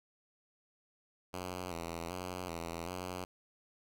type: tone with vibrato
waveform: 5% pulse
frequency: 87.31 Hz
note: F2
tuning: in tune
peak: -28 dBFS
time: 1.33-3.25 s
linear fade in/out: 10 ms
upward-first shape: square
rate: 1.3 Hz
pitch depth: 69 cents each way
effects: none